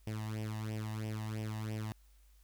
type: tone with flanger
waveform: sawtooth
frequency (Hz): 108.5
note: A2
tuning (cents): -24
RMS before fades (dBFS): -39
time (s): 0.07-1.92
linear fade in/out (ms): 0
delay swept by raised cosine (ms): 0.36 to 1.09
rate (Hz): 3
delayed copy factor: +0.75
effects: added 50 Hz sine -60 dBFS peak until 2.43 s + white hiss -72 dBFS RMS until 2.43 s